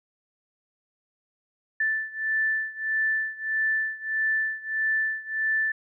sine beating tone pair, 1760 / 1761.6 Hz, A6 / A6, 0 / +2 cents, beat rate 1.6 Hz, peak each -26 / -28 dBFS, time 1.8-5.72 s, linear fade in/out 5 ms, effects none

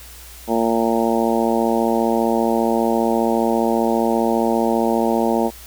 harmonic tone, 114.9 Hz, A#2, 25 cents flat, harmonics 2 / 3 / 4 / 5 / 6 / 7 / 8, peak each -20 / -22 / -23 / -24 / -25 / -25 / -26 dBFS, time 0.47-5.51 s, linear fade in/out 50 ms, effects added 60 Hz sine -41 dBFS peak until 5.66 s + white hiss -41 dBFS RMS until 5.66 s

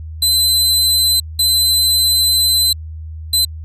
sawtooth tone bursts at uneven times, 4047 Hz, B7, 42 cents sharp, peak -8 dBFS, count 3, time 0.22-1.2 / 1.39-2.73 / 3.33-3.45 s, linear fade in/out 5 ms, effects added 79 Hz sine -26 dBFS peak until 3.64 s + resampled to 32000 Hz

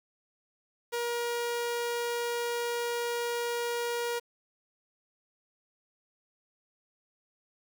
sawtooth tone, 475.2 Hz, A#4, 33 cents sharp, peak -26 dBFS, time 0.92-4.2 s, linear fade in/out 20 ms, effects 9-bit

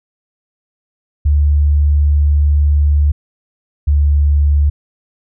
sine tone pair in turn, 73.2 / 72.65 Hz, D2 / D2, -5 / -18 cents, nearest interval unison, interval 13 cents, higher first, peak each -8 dBFS, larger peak neither, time 1.25-3.12 / 3.87-4.7 s, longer first, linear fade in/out 10 ms, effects none

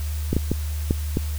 clicks, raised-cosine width 3 ms, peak -7 dBFS, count 5, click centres 0.33 / 0.366 / 0.516 / 0.909 / 1.171 s, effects added 75 Hz sine -24 dBFS peak until 1.38 s + white hiss -40 dBFS RMS until 1.38 s

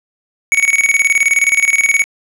square tone with tremolo, 2235 Hz, C#7, 14 cents sharp, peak -8 dBFS, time 0.52-2.04 s, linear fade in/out 0 ms, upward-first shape square, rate 19 Hz, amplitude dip 75%, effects low-pass 11000 Hz 12 dB/octave

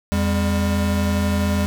square tone pair together, 84.34 / 200.6 Hz, E2 / G3, +40 / +40 cents, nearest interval octave + minor third, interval 1500 cents, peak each -21 dBFS, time 0.12-1.66 s, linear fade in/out 0 ms, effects none

